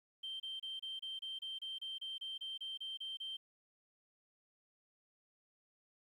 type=tone bursts; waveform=sine; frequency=3136 Hz; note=G7; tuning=in tune; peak=-40 dBFS; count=16; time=0.23-3.37 s; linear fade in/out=10 ms; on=170 ms; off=28 ms; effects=tanh soft clip ceiling -37 dBFS + 12-bit